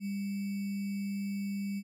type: tone with sample-and-hold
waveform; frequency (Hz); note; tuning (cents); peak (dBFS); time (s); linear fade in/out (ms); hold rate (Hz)
sine; 199.4; G3; +30; -32; 0-1.83; 50; 2450
effects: resampled to 32000 Hz